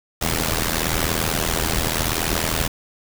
pink noise with amplitude modulation, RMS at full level -18 dBFS, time 0.21-2.68 s, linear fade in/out 10 ms, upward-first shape sine, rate 80.8 Hz, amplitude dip 90%, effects none

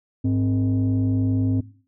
sine tone pair together, 103.96 / 261.6 Hz, G#2 / C4, +2 / 0 cents, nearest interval octave + major third, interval 1598 cents, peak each -19 dBFS, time 0.24-1.61 s, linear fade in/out 10 ms, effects noise-tail reverb RT60 0.4 s tail -17 dB re dry + tanh soft clip ceiling -15 dBFS

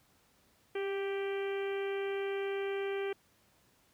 harmonic tone with a mistuned harmonic, 392 Hz, G4, in tune, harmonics 1 / 2 / 3 / 4 / 5 / 6 / 7 / 8, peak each -33 / -46 / -50 / -47 / -49 / -47 / -53 / -52 dBFS, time 0.75-3.13 s, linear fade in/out 5 ms, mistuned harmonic 1, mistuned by +16 cents, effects pink hiss -68 dBFS RMS until 3.93 s + high-pass 60 Hz 12 dB/octave

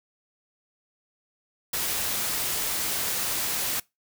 white noise, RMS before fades -28 dBFS, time 1.73-3.8 s, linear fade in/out 5 ms, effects noise-tail reverb RT60 0.2 s tail -23 dB re dry

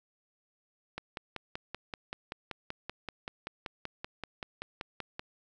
click train, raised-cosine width 0.3 ms, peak -21 dBFS, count 23, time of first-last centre 0.98-5.195 s, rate 5.22 Hz, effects none

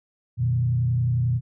sine tone with frequency modulation, 121.3 Hz, B2, 31 cents flat, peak -19 dBFS, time 0.37-1.41 s, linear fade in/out 50 ms, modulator 31.2 Hz, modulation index 0.64, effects none

